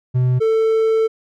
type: tone pair in turn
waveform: triangle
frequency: 126.3 / 444.4 Hz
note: B2 / A4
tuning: +39 / +17 cents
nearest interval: octave + minor seventh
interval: 2178 cents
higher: second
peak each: -11 dBFS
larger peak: neither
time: 0.14-0.4 / 0.4-1.08 s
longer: second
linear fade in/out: 20 ms
effects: none